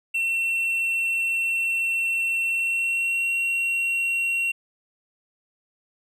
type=tone with pitch glide; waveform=triangle; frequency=2707 to 2738 Hz; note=E7 to F7; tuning=+45 to -35 cents; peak=-20 dBFS; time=0.14-4.52 s; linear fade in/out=10 ms; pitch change=+20 cents; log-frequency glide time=2.47-3.31 s; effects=none